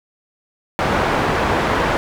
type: low-pass noise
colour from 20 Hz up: white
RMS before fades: -18 dBFS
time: 0.79-1.97 s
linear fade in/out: 0 ms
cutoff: 1200 Hz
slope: 12 dB/octave
effects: none